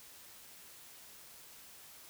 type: silence
effects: white hiss -55 dBFS RMS until 2.09 s